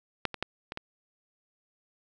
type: clicks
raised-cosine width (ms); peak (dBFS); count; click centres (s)
0.3; -10 / -20 / -13 / -20 / -19; 5; 0.253 / 0.343 / 0.426 / 0.721 / 0.774
effects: none